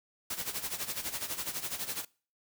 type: noise with tremolo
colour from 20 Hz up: white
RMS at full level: -34 dBFS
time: 0.3-2.05 s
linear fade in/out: 5 ms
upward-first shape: sine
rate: 12 Hz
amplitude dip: 75%
effects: noise-tail reverb RT60 0.4 s tail -23 dB re dry